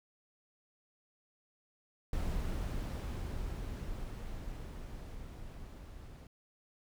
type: noise with level ramp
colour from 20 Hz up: brown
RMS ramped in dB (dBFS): -35 to -49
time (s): 2.13-6.27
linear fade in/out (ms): 2
effects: none